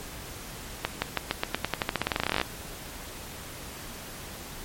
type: accelerating click train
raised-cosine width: 0.3 ms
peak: -8 dBFS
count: 25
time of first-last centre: 0.85-2.414 s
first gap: 170 ms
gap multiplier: 0.9
effects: pink hiss -41 dBFS RMS until 4.64 s + MP3 64 kbps